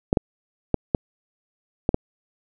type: clicks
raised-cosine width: 2 ms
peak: -4 dBFS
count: 6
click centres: 0.129 / 0.172 / 0.743 / 0.948 / 1.891 / 1.944 s
effects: none